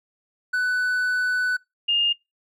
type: tone pair in turn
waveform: triangle / sine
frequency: 1494 / 2826 Hz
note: F#6 / F7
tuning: +16 / +20 cents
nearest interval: major seventh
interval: 1104 cents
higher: second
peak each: -18 dBFS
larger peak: neither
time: 0.53-1.57 / 1.88-2.13 s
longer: first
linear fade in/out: 10 ms
effects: noise-tail reverb RT60 0.2 s tail -23 dB re dry